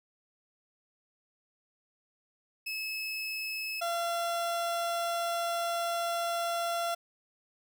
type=tone pair in turn; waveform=30% pulse; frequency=2592 / 683.4 Hz; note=E7 / F5; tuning=-30 / -38 cents; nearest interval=octave + major seventh; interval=2308 cents; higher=first; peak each=-31 / -27 dBFS; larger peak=second; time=2.66-3.81 / 3.81-6.95 s; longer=second; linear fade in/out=10 ms; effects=none